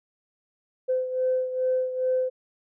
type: beating tone pair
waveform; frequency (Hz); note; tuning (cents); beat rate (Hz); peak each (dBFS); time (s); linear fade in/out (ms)
sine; 512 / 514.4; C5 / C5; -38 / -30; 2.4; -23 / -29; 0.88-2.3; 20
effects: tanh soft clip ceiling -15 dBFS